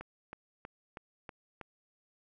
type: click train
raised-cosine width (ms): 0.5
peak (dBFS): -28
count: 6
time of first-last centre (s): 0.01-1.613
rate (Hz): 3.12
effects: none